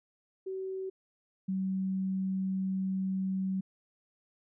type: tone pair in turn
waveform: sine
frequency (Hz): 380 / 190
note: F#4 / F#3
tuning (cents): +46 / +46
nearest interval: octave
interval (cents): 1200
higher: first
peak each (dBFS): -34 / -29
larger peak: second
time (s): 0.46-0.9 / 1.48-3.61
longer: second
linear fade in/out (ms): 10
effects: none